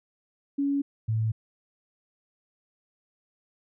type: tone pair in turn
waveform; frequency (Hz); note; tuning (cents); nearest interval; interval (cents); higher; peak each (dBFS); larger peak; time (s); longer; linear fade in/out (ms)
sine; 280.9 / 110.71; C#4 / A2; +23 / +11; octave + major third; 1612; first; -23; neither; 0.58-0.82 / 1.08-1.32; neither; 10
effects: none